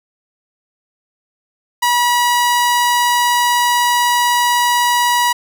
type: tone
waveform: sawtooth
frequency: 968 Hz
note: B5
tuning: 35 cents flat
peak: -8 dBFS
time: 1.82-5.33 s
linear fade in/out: 10 ms
effects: none